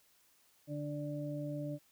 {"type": "harmonic tone", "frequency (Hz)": 146.8, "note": "D3", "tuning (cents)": 0, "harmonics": [1, 2, 4], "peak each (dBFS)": [-40, -41, -43], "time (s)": [0.67, 1.79], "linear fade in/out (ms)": 50, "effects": ["white hiss -69 dBFS RMS until 1.91 s"]}